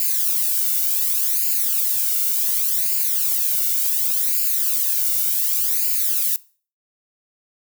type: noise with flanger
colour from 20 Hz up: violet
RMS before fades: -20 dBFS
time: 0-6.36 s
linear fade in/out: 0 ms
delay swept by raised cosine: 0.42 to 1.41 ms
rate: 0.68 Hz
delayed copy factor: +0.8
effects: noise-tail reverb RT60 0.4 s tail -21 dB re dry